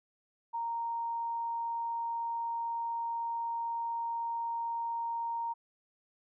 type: tone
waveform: sine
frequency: 929 Hz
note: A#5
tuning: 6 cents flat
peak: -32 dBFS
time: 0.53-5.54 s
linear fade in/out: 20 ms
effects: none